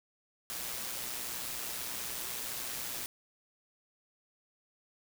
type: noise with amplitude modulation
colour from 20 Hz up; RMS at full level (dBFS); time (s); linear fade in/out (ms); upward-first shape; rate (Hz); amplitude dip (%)
white; -37; 0.5-3.06; 0; sine; 121; 40
effects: none